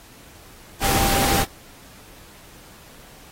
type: tone in noise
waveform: sine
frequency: 789 Hz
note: G5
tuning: 11 cents sharp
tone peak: -25 dBFS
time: 0.8-1.46 s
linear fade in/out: 50 ms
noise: pink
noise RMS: -21 dBFS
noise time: 0.8-1.46 s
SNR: -7 dB
effects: pink hiss -47 dBFS RMS until 3.31 s + AAC 48 kbps